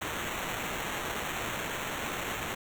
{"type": "noise with sample-and-hold", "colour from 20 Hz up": "white", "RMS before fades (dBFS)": -35, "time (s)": [0.01, 2.55], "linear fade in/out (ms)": 10, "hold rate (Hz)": 4900, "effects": []}